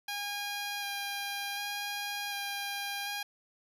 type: tone with vibrato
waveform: 10% pulse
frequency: 810 Hz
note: G#5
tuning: 43 cents flat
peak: -26 dBFS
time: 0.08-3.23 s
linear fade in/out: 5 ms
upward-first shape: square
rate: 0.67 Hz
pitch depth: 11 cents each way
effects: none